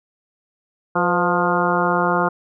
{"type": "harmonic tone with a mistuned harmonic", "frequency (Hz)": 176.6, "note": "F3", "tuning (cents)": 20, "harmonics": [1, 2, 3, 4, 5, 6, 7, 8], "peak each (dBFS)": [-24, -24, -24, -24, -24, -24, -24, -24], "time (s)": [0.95, 2.29], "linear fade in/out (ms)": 10, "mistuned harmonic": 3, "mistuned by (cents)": -56, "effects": []}